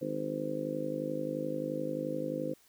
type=harmonic tone; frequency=51.5 Hz; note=G#1; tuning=14 cents flat; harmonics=3 / 4 / 5 / 6 / 7 / 8 / 9 / 10; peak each=-42 / -46 / -40 / -38 / -46 / -45 / -44 / -36 dBFS; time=0.01-2.54 s; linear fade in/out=10 ms; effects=white hiss -64 dBFS RMS until 2.68 s